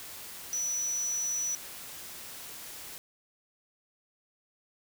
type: tone in noise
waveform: sine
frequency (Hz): 5920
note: F#8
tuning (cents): 0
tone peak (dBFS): -29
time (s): 0.53-1.55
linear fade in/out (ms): 0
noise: white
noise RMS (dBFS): -44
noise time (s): 0-2.98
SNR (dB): +12
effects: none